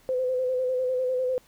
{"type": "tone with vibrato", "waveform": "sine", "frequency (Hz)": 510, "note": "C5", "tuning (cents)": -44, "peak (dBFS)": -23, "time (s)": [0.09, 1.38], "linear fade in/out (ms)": 0, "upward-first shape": "square", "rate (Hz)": 10, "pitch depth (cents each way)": 28, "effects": ["pink hiss -59 dBFS RMS until 1.47 s"]}